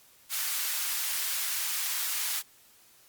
white high-pass noise, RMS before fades -31 dBFS, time 0.29-2.43 s, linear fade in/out 50 ms, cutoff 1200 Hz, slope 12 dB/octave, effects white hiss -59 dBFS RMS until 3.08 s + Opus 48 kbps

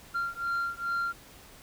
sine beating tone pair, 1383 / 1385.4 Hz, F6 / F6, -17 / -14 cents, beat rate 2.4 Hz, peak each -30 dBFS, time 0.14-1.13 s, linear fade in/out 20 ms, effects tanh soft clip ceiling -26 dBFS + pink hiss -52 dBFS RMS until 1.62 s

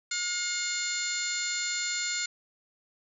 harmonic tone, 715 Hz, F5, 41 cents sharp, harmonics 2 / 3 / 4 / 5 / 6 / 7 / 8 / 9 / 10, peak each -37 / -35 / -44 / -39 / -35 / -43 / -45 / -42 / -34 dBFS, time 0.11-2.26 s, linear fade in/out 5 ms, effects none

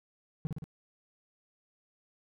triangle tone with echo, 155.56 Hz, D#3, in tune, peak -27 dBFS, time 0.45-0.47 s, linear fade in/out 0 ms, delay 57 ms, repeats 3, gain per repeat -3 dB, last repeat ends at 0.641 s, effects none

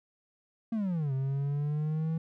triangle exponential two-way sweep, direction down then up, 233.1 to 132.1 to 163.4 Hz, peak -26 dBFS, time 0.72-2.18 s, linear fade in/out 5 ms, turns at 1.13 s, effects none

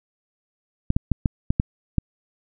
clicks, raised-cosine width 5 ms, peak -6 dBFS, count 7, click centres 0.904 / 0.965 / 1.117 / 1.258 / 1.505 / 1.599 / 1.983 s, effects none

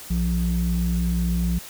sine tone pair together, 60.95 / 174.7 Hz, B1 / F3, -22 / +1 cents, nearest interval octave + tritone, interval 1823 cents, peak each -21 dBFS, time 0.1-1.59 s, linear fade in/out 10 ms, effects tanh soft clip ceiling -15 dBFS + white hiss -40 dBFS RMS until 1.69 s

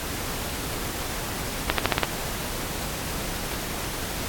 accelerating click train, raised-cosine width 0.3 ms, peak -3 dBFS, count 6, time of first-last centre 1.7-2.033 s, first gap 83 ms, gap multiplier 0.89, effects pink hiss -31 dBFS RMS until 4.28 s + AAC 64 kbps

